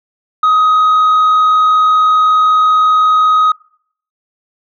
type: tone with frequency modulation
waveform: sine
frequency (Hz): 1258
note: D#6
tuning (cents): +19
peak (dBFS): -4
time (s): 0.43-3.52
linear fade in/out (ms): 5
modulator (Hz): 45.3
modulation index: 0.23
effects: noise-tail reverb RT60 0.6 s tail -26 dB re dry + tanh soft clip ceiling -6 dBFS